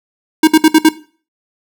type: tone bursts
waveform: square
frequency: 315.1 Hz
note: D#4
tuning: 22 cents sharp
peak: -4 dBFS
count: 5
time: 0.43-0.89 s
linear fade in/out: 5 ms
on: 44 ms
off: 60 ms
effects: noise-tail reverb RT60 0.4 s tail -17 dB re dry